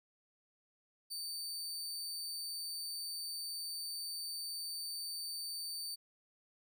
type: tone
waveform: sawtooth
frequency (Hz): 4581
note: D8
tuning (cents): -44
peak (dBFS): -37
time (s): 1.1-5.96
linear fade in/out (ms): 20
effects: none